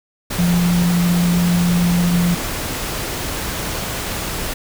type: tone in noise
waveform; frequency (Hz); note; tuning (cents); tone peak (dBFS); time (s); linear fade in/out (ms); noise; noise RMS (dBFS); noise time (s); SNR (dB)
sine; 174.61; F3; 0; -13; 0.38-2.35; 10; pink; -24; 0.3-4.54; +8
effects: none